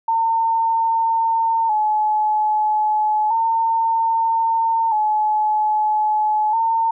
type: tone with vibrato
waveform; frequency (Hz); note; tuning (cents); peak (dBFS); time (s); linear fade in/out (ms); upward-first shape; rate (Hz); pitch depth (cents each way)
sine; 880; A5; 0; -15; 0.08-6.91; 5; square; 0.31; 52
effects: none